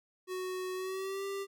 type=tone with pitch glide; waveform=square; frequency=370 to 394.3 Hz; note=F#4 to G4; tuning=0 to +10 cents; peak=-36 dBFS; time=0.27-1.47 s; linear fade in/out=50 ms; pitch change=+110 cents; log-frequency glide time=0.74-1.25 s; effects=none